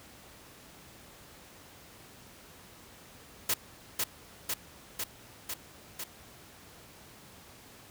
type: noise with echo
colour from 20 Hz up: white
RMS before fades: -28 dBFS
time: 3.49-3.54 s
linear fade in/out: 5 ms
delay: 500 ms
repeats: 5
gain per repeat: -2 dB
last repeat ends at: 6.04 s
effects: pink hiss -53 dBFS RMS until 7.9 s + high-pass 60 Hz 12 dB/octave

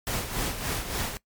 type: noise with tremolo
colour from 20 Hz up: pink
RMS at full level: -28 dBFS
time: 0.07-1.17 s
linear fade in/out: 0 ms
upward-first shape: sine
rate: 3.5 Hz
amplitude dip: 60%
effects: noise-tail reverb RT60 0.1 s tail -21 dB re dry + MP3 96 kbps

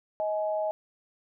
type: tone pair together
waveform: sine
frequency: 630 / 840.9 Hz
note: D#5 / G#5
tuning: +21 / +21 cents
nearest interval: perfect fourth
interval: 500 cents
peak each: -27 / -33 dBFS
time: 0.2-0.71 s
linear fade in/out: 0 ms
effects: none

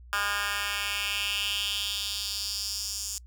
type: tone with high-pass filter sweep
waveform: 10% pulse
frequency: 203.3 Hz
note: G#3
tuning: 37 cents flat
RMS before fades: -31 dBFS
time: 0.13-3.18 s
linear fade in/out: 0 ms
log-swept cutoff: 1500 to 6500 Hz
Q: 3.1
effects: noise-tail reverb RT60 0.1 s tail -26 dB re dry + added 60 Hz sine -46 dBFS peak until 3.26 s

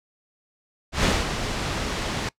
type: noise with ADSR envelope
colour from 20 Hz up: pink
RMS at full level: -19 dBFS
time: 0.92-2.29 s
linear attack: 120 ms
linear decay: 220 ms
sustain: -8 dB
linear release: 3 ms
effects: noise-tail reverb RT60 0.1 s tail -22 dB re dry + low-pass 6000 Hz 12 dB/octave

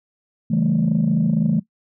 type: chord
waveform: sine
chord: A dominant seventh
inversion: first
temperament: equal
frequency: 138.59 / 164.81 / 196 / 220 Hz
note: C#3 / E3 / G3 / A3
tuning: 0 / 0 / 0 / 0 cents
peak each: -24 / -18 / -23 / -18 dBFS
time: 0.5-1.6 s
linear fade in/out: 10 ms
effects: noise-tail reverb RT60 0.1 s tail -18 dB re dry + tanh soft clip ceiling -10 dBFS

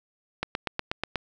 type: click train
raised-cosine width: 0.3 ms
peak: -11 dBFS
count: 7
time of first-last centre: 0.43-1.157 s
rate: 8.25 Hz
effects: none

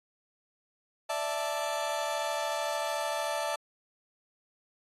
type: chord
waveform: 35% pulse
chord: D suspended second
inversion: none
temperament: just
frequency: 587.3 / 660.7 / 881 Hz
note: D5 / E5 / A5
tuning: 0 / +4 / +2 cents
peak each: -33 dBFS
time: 1.09-3.56 s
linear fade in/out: 10 ms
effects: AAC 32 kbps

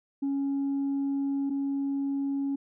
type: tone pair in turn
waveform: sine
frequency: 277.2 / 277.2 Hz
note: C#4 / C#4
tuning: 0 / 0 cents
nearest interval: unison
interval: 0 cents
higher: neither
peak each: -24 / -25 dBFS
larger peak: first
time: 0.22-1.5 / 1.5-2.56 s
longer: first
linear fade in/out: 10 ms
effects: tanh soft clip ceiling -24 dBFS

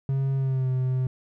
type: tone with pitch glide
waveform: triangle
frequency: 135.5 to 128.86 Hz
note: C#3 to C3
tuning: -39 to -26 cents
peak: -20 dBFS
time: 0.09-1.07 s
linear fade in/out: 2 ms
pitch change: -87 cents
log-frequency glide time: 0.36-0.7 s
effects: none

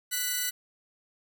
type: tone pair together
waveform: 5% pulse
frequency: 1480 / 1983 Hz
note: F#6 / B6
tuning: 0 / +7 cents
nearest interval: perfect fourth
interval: 507 cents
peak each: -20 dBFS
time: 0.11-0.51 s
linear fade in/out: 20 ms
effects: none

